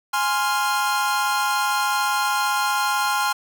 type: chord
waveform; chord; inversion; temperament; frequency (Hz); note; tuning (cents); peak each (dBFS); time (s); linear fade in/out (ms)
45% pulse; F minor; first; equal; 830.6 / 1046.5 / 1396.9; Ab5 / C6 / F6; 0 / 0 / 0; -24; 0.13-3.33; 10
effects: none